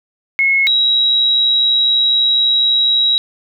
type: tone pair in turn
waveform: sine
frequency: 2176 / 3856 Hz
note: C#7 / B7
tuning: -33 / -42 cents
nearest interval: minor seventh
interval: 991 cents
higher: second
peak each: -10 dBFS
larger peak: neither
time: 0.39-0.67 / 0.67-3.18 s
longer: second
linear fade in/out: 0 ms
effects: none